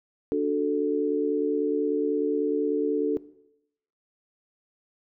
sine chord, D major, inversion none, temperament equal, 293.7 / 370 / 440 Hz, D4 / F#4 / A4, 0 / 0 / 0 cents, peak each -26 / -29 / -25 dBFS, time 0.32-3.17 s, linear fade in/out 0 ms, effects noise-tail reverb RT60 0.8 s tail -18 dB re dry

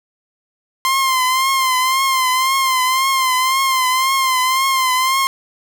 sawtooth tone with vibrato, 1046.5 Hz, C6, in tune, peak -10 dBFS, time 0.85-5.27 s, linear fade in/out 0 ms, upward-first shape triangle, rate 1.9 Hz, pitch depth 61 cents each way, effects none

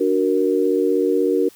sine chord, D augmented, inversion none, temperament equal, 293.7 / 370 / 466.2 Hz, D4 / F#4 / A#4, 0 / 0 / 0 cents, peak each -21 / -19 / -19 dBFS, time 0-1.49 s, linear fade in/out 10 ms, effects white hiss -49 dBFS RMS until 1.55 s

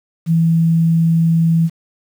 sine tone, 164.81 Hz, E3, in tune, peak -10 dBFS, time 0.26-1.7 s, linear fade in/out 50 ms, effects 7-bit

